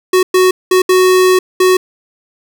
square tone bursts at uneven times, 370 Hz, F#4, in tune, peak -7 dBFS, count 5, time 0.13-0.23 / 0.34-0.51 / 0.71-0.82 / 0.89-1.39 / 1.6-1.77 s, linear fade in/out 5 ms, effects none

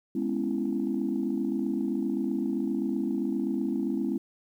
sine chord, C# minor seventh, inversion second, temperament just, 207.9 / 249.5 / 277.2 / 332.6 Hz, G#3 / B3 / C#4 / E4, +2 / +18 / 0 / +16 cents, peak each -31 dBFS, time 0.15-4.18 s, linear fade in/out 5 ms, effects tanh soft clip ceiling -18 dBFS + 10-bit

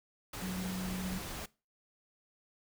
sine tone in noise, 185 Hz, F#3, in tune, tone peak -35 dBFS, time 0.42-1.18 s, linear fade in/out 5 ms, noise pink, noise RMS -42 dBFS, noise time 0.33-1.46 s, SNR +4 dB, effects noise-tail reverb RT60 0.3 s tail -21 dB re dry

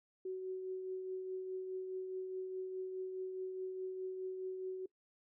sine tone with tremolo, 374.1 Hz, F#4, 19 cents sharp, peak -37 dBFS, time 0.25-4.86 s, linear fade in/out 5 ms, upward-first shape triangle, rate 4.8 Hz, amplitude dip 40%, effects noise-tail reverb RT60 0.1 s tail -22 dB re dry

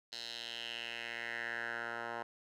10% pulse tone with band-pass filter sweep, 117.1 Hz, A#2, 8 cents sharp, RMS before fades -42 dBFS, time 0.12-2.23 s, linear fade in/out 5 ms, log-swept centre 4300 to 1100 Hz, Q 3.6, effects none

